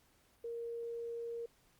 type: tone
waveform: sine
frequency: 466.8 Hz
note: A#4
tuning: 2 cents sharp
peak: -39 dBFS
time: 0.44-1.46 s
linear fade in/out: 5 ms
effects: pink hiss -70 dBFS RMS until 1.79 s + Opus 48 kbps